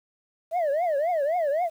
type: tone with vibrato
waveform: sine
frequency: 632 Hz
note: D#5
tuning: 27 cents sharp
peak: -19 dBFS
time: 0.51-1.7 s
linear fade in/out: 50 ms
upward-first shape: triangle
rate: 3.8 Hz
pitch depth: 270 cents each way
effects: tanh soft clip ceiling -21 dBFS + 9-bit